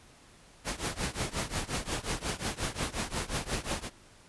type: noise with tremolo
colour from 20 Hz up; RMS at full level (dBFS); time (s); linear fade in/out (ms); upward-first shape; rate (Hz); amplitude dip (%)
pink; -30; 0.64-3.9; 50; triangle; 5.6; 95
effects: pink hiss -57 dBFS RMS until 4.28 s + resampled to 24000 Hz